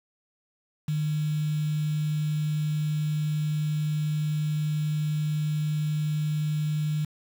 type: tone with quantisation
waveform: sine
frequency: 151.9 Hz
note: D#3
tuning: 41 cents flat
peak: -24 dBFS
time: 0.88-7.05 s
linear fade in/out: 5 ms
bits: 7
effects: none